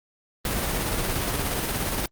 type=noise with tremolo; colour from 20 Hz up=pink; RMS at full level=-25 dBFS; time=0.45-2.06 s; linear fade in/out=2 ms; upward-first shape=square; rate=17 Hz; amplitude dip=25%; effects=Opus 32 kbps